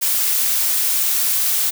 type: noise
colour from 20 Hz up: blue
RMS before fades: -18 dBFS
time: 0.01-1.71 s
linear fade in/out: 20 ms
effects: none